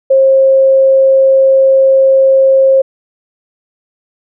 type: tone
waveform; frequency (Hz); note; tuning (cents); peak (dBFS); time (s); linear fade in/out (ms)
sine; 535; C5; +38; -4; 0.1-2.82; 10
effects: none